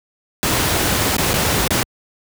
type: noise with dropouts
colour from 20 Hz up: pink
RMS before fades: -17 dBFS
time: 0.43-1.83 s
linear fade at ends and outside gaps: 0 ms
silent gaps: 1.167-1.182 / 1.333-1.34 / 1.677-1.706 s
effects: high-pass 60 Hz 12 dB/octave